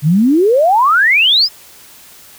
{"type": "exponential sweep", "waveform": "sine", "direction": "up", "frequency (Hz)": [138.4, 5274], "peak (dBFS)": -7, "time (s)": [0.02, 1.49], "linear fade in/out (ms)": 50, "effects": ["white hiss -40 dBFS RMS until 2.38 s"]}